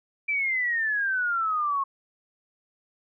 sine exponential sweep, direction down, 2349 to 1082 Hz, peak -23 dBFS, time 0.28-1.84 s, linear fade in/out 10 ms, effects none

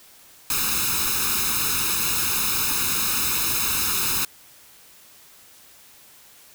white noise with comb filter, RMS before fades -23 dBFS, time 0.5-4.25 s, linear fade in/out 2 ms, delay 0.77 ms, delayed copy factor +0.9, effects white hiss -50 dBFS RMS until 6.54 s

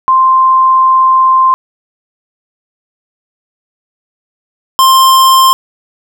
sine / square tone pair in turn, 1046 / 1052.7 Hz, C6 / C6, -1 / +10 cents, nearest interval unison, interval 11 cents, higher second, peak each -4 dBFS, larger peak neither, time 0.08-1.54 / 4.79-5.53 s, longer first, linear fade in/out 0 ms, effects none

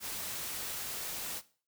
white noise, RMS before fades -39 dBFS, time 0-1.42 s, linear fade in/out 50 ms, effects noise-tail reverb RT60 0.4 s tail -17 dB re dry

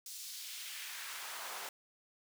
pink noise with high-pass filter sweep, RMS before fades -45 dBFS, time 0.06-1.69 s, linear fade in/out 2 ms, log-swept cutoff 5800 to 650 Hz, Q 1.2, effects none

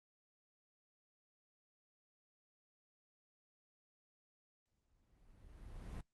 brown noise with exponential growth, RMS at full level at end -44 dBFS, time 4.67-6.01 s, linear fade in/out 5 ms, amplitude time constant 290 ms, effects noise-tail reverb RT60 0.1 s tail -17 dB re dry + Opus 32 kbps

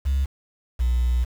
sine tone pair in turn, 67.9 / 60.87 Hz, C#2 / B1, -35 / -24 cents, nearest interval major second, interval 189 cents, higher first, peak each -17 / -16 dBFS, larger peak second, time 0.05-0.26 / 0.79-1.25 s, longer second, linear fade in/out 20 ms, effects tanh soft clip ceiling -16 dBFS + 7-bit

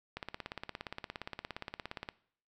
click train, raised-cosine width 0.3 ms, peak -23 dBFS, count 34, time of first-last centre 0.17-2.089 s, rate 17.2 Hz, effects noise-tail reverb RT60 0.6 s tail -20 dB re dry

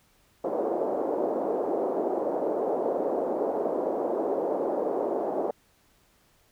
pink band-pass noise, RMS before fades -28 dBFS, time 0.44-5.51 s, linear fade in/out 5 ms, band 350 to 680 Hz, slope 24 dB/octave, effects pink hiss -64 dBFS RMS until 6.51 s

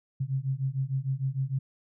sine beating tone pair, 130.81 / 137.41 Hz, C3 / C#3, 0 / -15 cents, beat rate 6.6 Hz, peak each -30 dBFS, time 0.2-1.59 s, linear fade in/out 10 ms, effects none

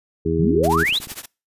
harmonic tone, 81.9 Hz, E2, 11 cents flat, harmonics 1 / 2 / 3 / 4 / 5, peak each -26 / -24 / -28 / -24 / -22 dBFS, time 0.25-0.84 s, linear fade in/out 10 ms
sine exponential sweep, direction up, 140.6 to 4186 Hz, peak -17 dBFS, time 0.39-0.99 s, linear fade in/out 10 ms
clicks, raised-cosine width 3 ms, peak -27 dBFS, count 9, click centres 0.56 / 0.628 / 0.764 / 0.853 / 0.892 / 0.925 / 1.002 / 1.072 / 1.118 s
white noise with tremolo, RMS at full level -29 dBFS, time 0.63-1.26 s, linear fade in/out 10 ms, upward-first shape triangle, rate 13 Hz, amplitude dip 100%
effects noise-tail reverb RT60 0.3 s tail -25 dB re dry + resampled to 32000 Hz

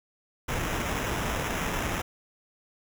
pink noise with sample-and-hold, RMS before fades -30 dBFS, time 0.48-2.02 s, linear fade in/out 10 ms, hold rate 4410 Hz, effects none

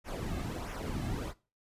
brown noise with flanger, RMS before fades -37 dBFS, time 0.04-1.34 s, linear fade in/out 50 ms, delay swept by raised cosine 0.23 to 2.13 ms, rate 1.5 Hz, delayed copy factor -0.65, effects noise-tail reverb RT60 0.3 s tail -18 dB re dry + resampled to 32000 Hz

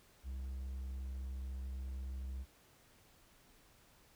triangle tone, 65.41 Hz, C2, in tune, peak -38 dBFS, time 0.23-2.46 s, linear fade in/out 50 ms, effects pink hiss -66 dBFS RMS until 4.15 s

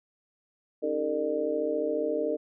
sine tone cluster, 277 / 312.1 / 403.1 / 457 / 602 Hz, C#4 / D#4 / G4 / A#4 / D5, -1 / +5 / +48 / -34 / +43 cents, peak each -38 / -33 / -37 / -29 / -31 dBFS, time 0.82-2.37 s, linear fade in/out 20 ms, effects none

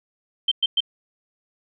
sine tone bursts, 3130 Hz, G7, 3 cents flat, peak -16 dBFS, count 3, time 0.48-0.805 s, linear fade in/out 5 ms, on 35 ms, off 110 ms, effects none

